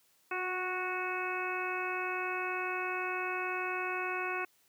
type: harmonic tone with a mistuned harmonic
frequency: 368.4 Hz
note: F#4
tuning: 7 cents flat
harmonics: 1 / 2 / 3 / 4 / 5 / 6 / 7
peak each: -39 / -41 / -39 / -39 / -46 / -43 / -39 dBFS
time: 0.31-4.45 s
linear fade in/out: 5 ms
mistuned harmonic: 1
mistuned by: -24 cents
effects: white hiss -69 dBFS RMS until 4.68 s + high-pass 80 Hz 12 dB/octave